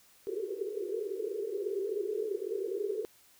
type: band-pass noise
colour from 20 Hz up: white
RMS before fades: -35 dBFS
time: 0.27-3.05 s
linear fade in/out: 0 ms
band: 370 to 450 Hz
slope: 96 dB/octave
effects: white hiss -62 dBFS RMS until 3.39 s